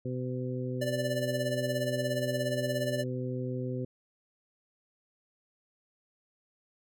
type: harmonic tone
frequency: 126.8 Hz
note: B2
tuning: 46 cents sharp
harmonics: 1 / 2 / 3 / 4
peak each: -34 / -37 / -39 / -40 dBFS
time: 0.05-3.85 s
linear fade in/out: 5 ms
type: tone with tremolo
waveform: square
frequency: 587 Hz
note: D5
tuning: 1 cent flat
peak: -29 dBFS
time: 0.81-3.04 s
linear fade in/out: 10 ms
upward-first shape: sine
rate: 17 Hz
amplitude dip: 70%
effects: none